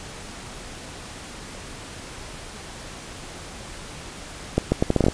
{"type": "accelerating click train", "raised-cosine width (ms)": 2, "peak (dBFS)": -4, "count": 9, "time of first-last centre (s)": [4.58, 5.084], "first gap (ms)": 140, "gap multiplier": 0.75, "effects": ["pink hiss -38 dBFS RMS until 5.13 s", "resampled to 22050 Hz"]}